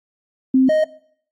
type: tone pair in turn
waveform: sine / triangle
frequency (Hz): 261.6 / 622.2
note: C4 / D#5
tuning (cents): 0 / 0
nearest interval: octave + minor third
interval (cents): 1500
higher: second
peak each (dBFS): -10 / -11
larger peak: first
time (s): 0.54-0.69 / 0.69-0.84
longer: neither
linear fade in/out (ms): 5
effects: noise-tail reverb RT60 0.6 s tail -20 dB re dry + AAC 32 kbps